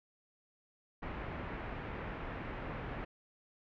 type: low-pass noise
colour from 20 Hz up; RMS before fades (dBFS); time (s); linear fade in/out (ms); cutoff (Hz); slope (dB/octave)
pink; -42; 1.02-3.05; 10; 2300; 24
effects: none